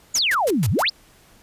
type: exponential two-way sweep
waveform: sine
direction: down then up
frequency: 7290 to 86.8 to 5670 Hz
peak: -17 dBFS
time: 0.14-0.9 s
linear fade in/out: 10 ms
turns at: 0.7 s
type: noise bursts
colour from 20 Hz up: white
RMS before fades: -28 dBFS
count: 5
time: 0.15-0.825 s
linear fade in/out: 5 ms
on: 39 ms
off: 120 ms
effects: pink hiss -53 dBFS RMS until 1.42 s + resampled to 32000 Hz